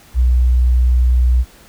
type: tone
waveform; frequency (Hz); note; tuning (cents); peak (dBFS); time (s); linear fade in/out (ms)
sine; 61.74; B1; 0; -9; 0.14-1.45; 50
effects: pink hiss -45 dBFS RMS until 1.68 s